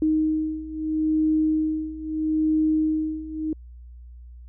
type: beating tone pair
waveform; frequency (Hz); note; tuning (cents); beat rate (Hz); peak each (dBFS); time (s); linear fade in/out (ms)
sine; 311.3 / 312.07; D#4 / D#4; +1 / +5; 0.77; -25 / -22; 0.02-3.53; 2
effects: added 60 Hz sine -40 dBFS peak until 4.48 s